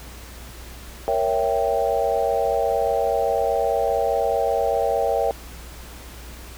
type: chord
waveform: sine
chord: A# diminished seventh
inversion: none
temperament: equal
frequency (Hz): 466.2 / 554.4 / 659.3 / 784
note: A#4 / C#5 / E5 / G5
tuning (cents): 0 / 0 / 0 / 0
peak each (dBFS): -24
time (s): 1.08-5.31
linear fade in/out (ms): 0
effects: added 60 Hz sine -39 dBFS peak until 6.57 s + pink hiss -42 dBFS RMS until 6.57 s